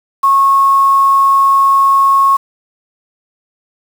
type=tone with quantisation; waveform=sine; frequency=1095 Hz; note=C#6; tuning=22 cents flat; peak=-6 dBFS; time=0.23-2.37 s; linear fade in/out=10 ms; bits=5; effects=none